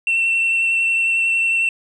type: tone with vibrato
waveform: sine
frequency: 2700 Hz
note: E7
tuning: 41 cents sharp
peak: -13 dBFS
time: 0.07-1.69 s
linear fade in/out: 2 ms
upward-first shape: triangle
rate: 11 Hz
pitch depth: 15 cents each way
effects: tanh soft clip ceiling -13 dBFS